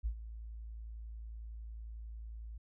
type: tone with ADSR envelope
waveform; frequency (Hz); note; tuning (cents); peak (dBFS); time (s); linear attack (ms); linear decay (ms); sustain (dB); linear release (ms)
sine; 55.5; A1; +16; -30; 0.03-2.58; 28; 81; -13; 7
effects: none